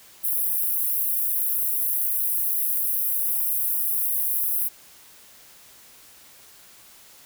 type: high-pass noise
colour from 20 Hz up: pink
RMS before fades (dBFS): -24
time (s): 0.23-4.69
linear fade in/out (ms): 20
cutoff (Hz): 11000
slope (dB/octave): 48
effects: white hiss -50 dBFS RMS until 7.25 s